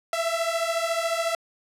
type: beating tone pair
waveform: sawtooth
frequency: 659.3 / 673.3 Hz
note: E5 / E5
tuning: 0 / +36 cents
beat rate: 14 Hz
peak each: -23 dBFS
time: 0.13-1.35 s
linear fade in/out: 2 ms
effects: low-pass 11000 Hz 12 dB/octave